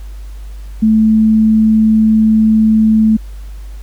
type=tone; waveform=sine; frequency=218.8 Hz; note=A3; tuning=9 cents flat; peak=-6 dBFS; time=0.82-3.17 s; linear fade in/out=10 ms; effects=added 50 Hz sine -25 dBFS peak until 3.82 s + pink hiss -46 dBFS RMS until 3.82 s